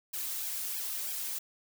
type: noise with flanger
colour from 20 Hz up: blue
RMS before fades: -36 dBFS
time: 0.13-1.39 s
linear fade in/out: 10 ms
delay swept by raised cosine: 1.2 to 3.3 ms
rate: 3.1 Hz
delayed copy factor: +1
effects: none